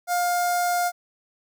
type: tone with notch filter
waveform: sawtooth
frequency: 707 Hz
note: F5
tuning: 21 cents sharp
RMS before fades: -23 dBFS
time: 0.07-0.92 s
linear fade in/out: 50 ms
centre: 2900 Hz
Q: 0.73
effects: none